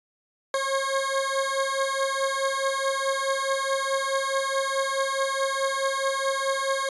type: beating tone pair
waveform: 20% pulse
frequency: 539 / 543.7 Hz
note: C#5 / C#5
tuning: -49 / -34 cents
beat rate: 4.7 Hz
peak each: -22 dBFS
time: 0.54-6.89 s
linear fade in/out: 2 ms
effects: resampled to 24000 Hz